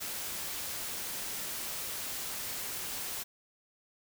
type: noise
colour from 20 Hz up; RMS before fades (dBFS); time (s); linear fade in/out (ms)
white; -38; 0-3.24; 20
effects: none